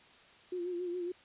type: tone with vibrato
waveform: sine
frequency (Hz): 354.4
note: F4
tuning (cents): +25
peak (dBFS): -34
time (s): 0.52-1.12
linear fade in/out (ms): 5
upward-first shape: sine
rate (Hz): 7.2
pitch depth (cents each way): 50
effects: white hiss -59 dBFS RMS until 1.24 s + resampled to 8000 Hz